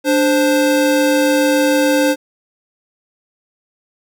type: tone pair together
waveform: square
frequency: 293.7 / 523.3 Hz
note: D4 / C5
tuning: 0 / 0 cents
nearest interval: minor seventh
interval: 1000 cents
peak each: -15 dBFS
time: 0.04-2.16 s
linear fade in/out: 50 ms
effects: none

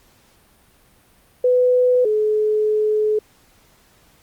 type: tone pair in turn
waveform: sine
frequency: 499.2 / 427.4 Hz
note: B4 / G#4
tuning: +19 / +50 cents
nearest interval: minor third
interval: 269 cents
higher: first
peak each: -12 / -15 dBFS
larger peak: first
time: 1.44-2.05 / 2.05-3.19 s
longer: second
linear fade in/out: 5 ms
effects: pink hiss -55 dBFS RMS until 4.22 s + Opus 48 kbps

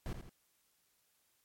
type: noise with echo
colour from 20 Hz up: brown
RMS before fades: -39 dBFS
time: 0.06-0.13 s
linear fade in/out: 0 ms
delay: 82 ms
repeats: 2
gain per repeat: -7 dB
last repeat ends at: 0.294 s
effects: white hiss -75 dBFS RMS until 1.44 s + MP3 64 kbps

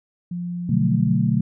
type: tone with pitch glide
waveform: sine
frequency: 175.4 to 173.69 Hz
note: F3 to F3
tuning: +8 to -9 cents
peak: -25 dBFS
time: 0.31-1.15 s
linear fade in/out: 5 ms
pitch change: -17 cents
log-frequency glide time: 0.75-0.82 s
type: chord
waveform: sine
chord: B minor seventh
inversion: none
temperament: equal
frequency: 123.47 / 146.83 / 185 / 220 Hz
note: B2 / D3 / F#3 / A3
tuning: 0 / 0 / 0 / 0 cents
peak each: -22 dBFS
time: 0.69-1.41 s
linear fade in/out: 5 ms
effects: none

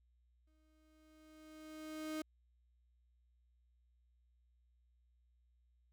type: tone with exponential growth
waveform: 35% pulse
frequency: 311.1 Hz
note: D#4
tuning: in tune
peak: -37 dBFS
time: 0.47-2.22 s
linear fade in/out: 5 ms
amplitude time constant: 380 ms
effects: added 60 Hz sine -70 dBFS peak until 5.92 s

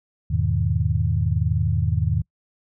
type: chord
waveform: sine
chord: E major seventh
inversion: none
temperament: equal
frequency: 82.41 / 103.83 / 123.47 / 155.56 Hz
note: E2 / G#2 / B2 / D#3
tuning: 0 / 0 / 0 / 0 cents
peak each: -23 / -23 / -26 / -25 dBFS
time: 0.3-2.22 s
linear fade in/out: 10 ms
effects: noise-tail reverb RT60 0.1 s tail -25 dB re dry

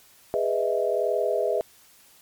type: chord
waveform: sine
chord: E major seventh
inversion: first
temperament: just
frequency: 412 / 494.4 / 618.1 / 659.3 Hz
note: G#4 / B4 / D#5 / E5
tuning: -14 / +2 / -12 / 0 cents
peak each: -27 dBFS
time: 0.34-1.61 s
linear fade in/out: 0 ms
effects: white hiss -55 dBFS RMS until 2.21 s + MP3 96 kbps

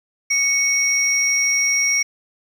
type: tone pair together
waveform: sine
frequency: 2217 / 5635 Hz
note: C#7 / F8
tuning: 0 / +15 cents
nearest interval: octave + major third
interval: 1615 cents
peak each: -17 dBFS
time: 0.3-2.03 s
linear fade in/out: 10 ms
effects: tanh soft clip ceiling -10 dBFS + 8-bit

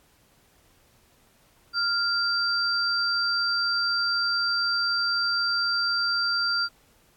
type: tone pair together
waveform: sine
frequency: 1396 / 4696 Hz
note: F6 / D8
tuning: -1 / -1 cents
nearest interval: octave + major sixth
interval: 2100 cents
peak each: -25 dBFS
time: 1.73-6.69 s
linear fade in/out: 50 ms
effects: pink hiss -61 dBFS RMS until 7.16 s + AAC 64 kbps

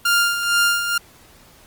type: tone with tremolo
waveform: sawtooth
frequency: 1400 Hz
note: F6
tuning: 4 cents sharp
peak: -10 dBFS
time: 0.05-0.98 s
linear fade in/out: 5 ms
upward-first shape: sine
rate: 2.2 Hz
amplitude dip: 60%
effects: pink hiss -49 dBFS RMS until 1.66 s + Opus 32 kbps

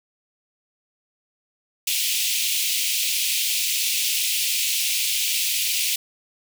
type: high-pass noise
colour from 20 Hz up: pink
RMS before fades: -23 dBFS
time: 1.87-5.96 s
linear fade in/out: 5 ms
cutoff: 2400 Hz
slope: 48 dB/octave
effects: none

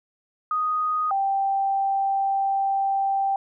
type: tone pair in turn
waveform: sine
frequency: 1244.5 / 784 Hz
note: D#6 / G5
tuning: 0 / 0 cents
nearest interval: minor sixth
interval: 800 cents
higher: first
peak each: -21 / -20 dBFS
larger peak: second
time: 0.51-1.11 / 1.11-3.36 s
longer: second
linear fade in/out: 2 ms
effects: none

